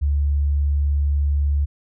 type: tone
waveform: sine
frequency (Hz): 71.8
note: D2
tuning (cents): -39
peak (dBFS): -16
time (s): 0.01-1.66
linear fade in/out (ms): 20
effects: none